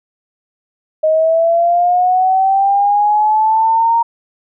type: linear sweep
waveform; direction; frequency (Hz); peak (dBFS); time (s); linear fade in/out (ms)
sine; up; 622.3 to 932.3; -9; 1.03-4.03; 10
effects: none